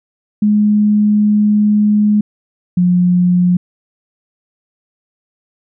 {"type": "tone pair in turn", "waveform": "sine", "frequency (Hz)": [209.4, 178.56], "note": ["G#3", "F3"], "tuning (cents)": [15, 39], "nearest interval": "minor third", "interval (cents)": 276, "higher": "first", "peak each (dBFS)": -8, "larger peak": "neither", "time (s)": [[0.42, 2.21], [2.77, 3.57]], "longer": "first", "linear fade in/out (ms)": 5, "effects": []}